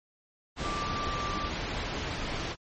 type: tone in noise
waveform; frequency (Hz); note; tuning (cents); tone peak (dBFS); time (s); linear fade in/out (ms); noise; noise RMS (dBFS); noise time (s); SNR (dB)
sine; 1174.7; D6; 0; -33; 0.61-1.5; 50; pink; -33; 0.56-2.56; -3
effects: low-pass 5000 Hz 12 dB/octave + MP3 32 kbps